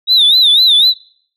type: tone with vibrato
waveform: sine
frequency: 3747 Hz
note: A#7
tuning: 8 cents sharp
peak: -4 dBFS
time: 0.07-0.94 s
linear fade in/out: 50 ms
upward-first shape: sine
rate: 4 Hz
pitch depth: 140 cents each way
effects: noise-tail reverb RT60 0.6 s tail -25 dB re dry + tanh soft clip ceiling -3 dBFS